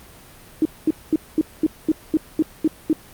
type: tone bursts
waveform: sine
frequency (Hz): 313.8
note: D#4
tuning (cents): +15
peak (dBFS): -13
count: 10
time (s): 0.62-2.93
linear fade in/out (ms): 2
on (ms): 33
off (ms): 220
effects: pink hiss -45 dBFS RMS until 3.13 s + Opus 32 kbps